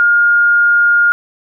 sine tone, 1418 Hz, F6, 26 cents sharp, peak -7 dBFS, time 0-1.12 s, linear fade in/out 0 ms, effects none

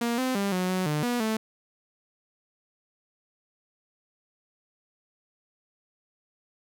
sawtooth tone with pitch steps, 235.5 / 257.7 / 199.3 / 182.9 / 185.3 / 150.4 / 242.6 / 219.6 Hz, A#3 / C4 / G3 / F#3 / F#3 / D3 / B3 / A3, +18 / -26 / +29 / -20 / +3 / +42 / -31 / -3 cents, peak -21 dBFS, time 0.01-1.37 s, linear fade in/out 5 ms, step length 170 ms, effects none

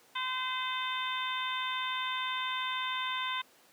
harmonic tone, 513 Hz, C5, 34 cents flat, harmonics 2 / 3 / 4 / 5 / 6 / 7, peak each -35 / -40 / -40 / -42 / -42 / -38 dBFS, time 0.15-3.42 s, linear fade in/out 10 ms, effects pink hiss -61 dBFS RMS until 3.72 s + high-pass 300 Hz 12 dB/octave

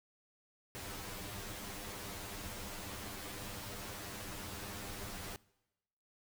pink noise with comb filter, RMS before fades -45 dBFS, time 0.75-5.36 s, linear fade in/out 0 ms, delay 10 ms, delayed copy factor +0.85, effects noise-tail reverb RT60 1.0 s tail -23 dB re dry

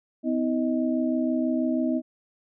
sine tone cluster, 253.1 / 319.3 / 627 Hz, B3 / D#4 / D#5, +43 / +45 / +13 cents, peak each -24 / -27 / -31 dBFS, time 0.23-2.02 s, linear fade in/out 50 ms, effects none

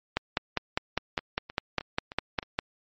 two click trains, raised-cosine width 0.3 ms, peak -9 / -23 dBFS, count 13 / 5, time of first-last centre 0.17-2.589 / 1.19-2.428 s, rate 4.96 / 3.23 Hz, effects MP3 32 kbps

